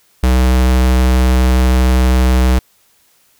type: tone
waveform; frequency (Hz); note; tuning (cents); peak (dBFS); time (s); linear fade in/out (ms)
square; 63.4; B1; +46; -9; 0.23-2.59; 5
effects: white hiss -54 dBFS RMS until 3.39 s